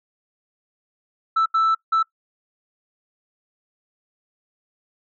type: tone bursts at uneven times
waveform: sine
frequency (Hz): 1321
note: E6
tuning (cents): +3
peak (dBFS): -13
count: 3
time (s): 1.36-1.46 / 1.54-1.75 / 1.92-2.03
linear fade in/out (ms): 10
effects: noise-tail reverb RT60 0.1 s tail -22 dB re dry + tanh soft clip ceiling -14 dBFS